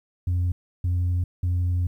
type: tone bursts at uneven times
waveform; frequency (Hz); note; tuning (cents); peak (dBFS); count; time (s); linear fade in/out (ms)
sine; 88.8; F2; +29; -18; 3; 0.27-0.52 / 0.84-1.24 / 1.43-1.87; 5
effects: tanh soft clip ceiling -19 dBFS + 10-bit